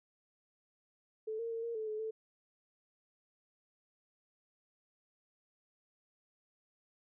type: tone with pitch steps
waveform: sine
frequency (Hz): 436.9 / 461.1 / 455.6 / 465.5 / 436.7 / 429.4 / 440.7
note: A4 / A#4 / A#4 / A#4 / A4 / A4 / A4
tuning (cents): -12 / -19 / -40 / -2 / -13 / -42 / +3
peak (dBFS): -36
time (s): 1.27-2.11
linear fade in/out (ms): 10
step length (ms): 120
effects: none